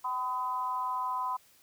sine tone with amplitude modulation, 1010 Hz, B5, 39 cents sharp, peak -26 dBFS, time 0.04-1.37 s, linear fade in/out 10 ms, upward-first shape sine, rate 246 Hz, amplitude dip 80%, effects white hiss -62 dBFS RMS until 1.62 s

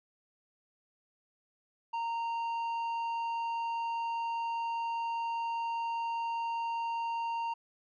triangle tone with tanh clipping, 925 Hz, A#5, 14 cents flat, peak -33 dBFS, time 1.93-7.54 s, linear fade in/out 10 ms, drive 11 dB, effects none

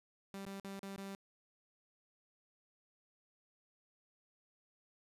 sawtooth tone with dropouts, 196.1 Hz, G3, 1 cent sharp, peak -40 dBFS, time 0.34-1.15 s, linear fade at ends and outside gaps 0 ms, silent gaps 0.451-0.465 / 0.598-0.647 / 0.792-0.831 / 0.962-0.98 s, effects resampled to 32000 Hz + 11-bit

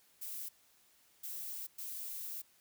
violet noise bursts at uneven times, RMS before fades -43 dBFS, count 3, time 0.21-0.49 / 1.23-1.67 / 1.78-2.42 s, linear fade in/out 10 ms, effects white hiss -68 dBFS RMS until 2.6 s

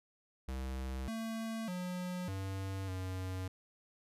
square tone with pitch steps, 65.3 / 224.5 / 180.5 / 96.4 / 93.1 Hz, C2 / A3 / F#3 / G2 / F#2, -3 / +35 / -43 / -28 / +11 cents, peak -38 dBFS, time 0.48-3.48 s, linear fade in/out 5 ms, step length 600 ms, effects resampled to 32000 Hz

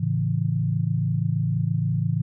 sine chord, A major, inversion none, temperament equal, 110 / 138.59 / 164.81 Hz, A2 / C#3 / E3, 0 / 0 / 0 cents, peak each -25 dBFS, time 0-2.22 s, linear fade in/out 10 ms, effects none

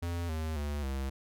square tone with pitch steps, 85.8 / 79.13 / 72.99 / 67.32 Hz, F2 / D#2 / D2 / C2, -30 / +30 / -10 / +50 cents, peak -33 dBFS, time 0.02-1.1 s, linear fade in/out 10 ms, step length 270 ms, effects none

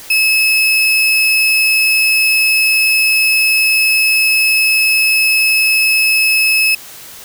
35% pulse tone, 2589 Hz, E7, 32 cents flat, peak -8 dBFS, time 0.1-6.75 s, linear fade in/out 5 ms, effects white hiss -34 dBFS RMS until 7.24 s

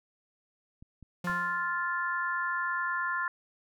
clicks, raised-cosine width 5 ms, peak -37 dBFS, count 3, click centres 0.825 / 1.027 / 1.298 s
45% pulse tone with exponential decay, 176.7 Hz, F3, 21 cents sharp, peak -32 dBFS, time 1.24-1.89 s, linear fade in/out 5 ms, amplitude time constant 140 ms
sine chord, F major, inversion second, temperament just, 1047.7 / 1396.9 / 1746.1 Hz, C6 / F6 / A6, +2 / 0 / -14 cents, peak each -33 dBFS, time 1.27-3.28 s, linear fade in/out 2 ms
effects none

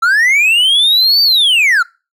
triangle linear two-way sweep, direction up then down, 1309 to 4635 to 1309 Hz, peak -6 dBFS, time 0.02-1.83 s, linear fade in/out 10 ms, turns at 1.22 s, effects noise-tail reverb RT60 0.3 s tail -24 dB re dry

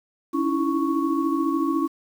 sine tone cluster, 280.1 / 316.3 / 330.2 / 1110 Hz, C#4 / D#4 / E4 / C#6, +18 / +29 / +3 / +2 cents, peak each -24 / -30 / -24 / -28 dBFS, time 0.33-1.88 s, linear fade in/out 20 ms, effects 8-bit

